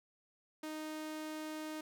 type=tone; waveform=sawtooth; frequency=310 Hz; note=D#4; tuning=6 cents flat; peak=-37 dBFS; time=0.63-1.81 s; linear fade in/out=5 ms; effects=none